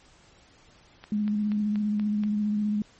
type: click train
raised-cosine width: 0.3 ms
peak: -26 dBFS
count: 6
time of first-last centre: 1.04-2.236 s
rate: 4.18 Hz
type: tone with vibrato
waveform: sine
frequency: 209.3 Hz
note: G#3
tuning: 14 cents sharp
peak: -23 dBFS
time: 1.12-2.82 s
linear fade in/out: 2 ms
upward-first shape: triangle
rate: 15 Hz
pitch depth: 31 cents each way
effects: pink hiss -57 dBFS RMS until 2.99 s + MP3 32 kbps